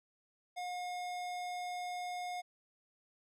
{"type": "tone with hard clipping", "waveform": "sine", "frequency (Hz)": 718, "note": "F5", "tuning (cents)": 48, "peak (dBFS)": -40, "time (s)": [0.56, 2.42], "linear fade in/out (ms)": 20, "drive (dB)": 18, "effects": []}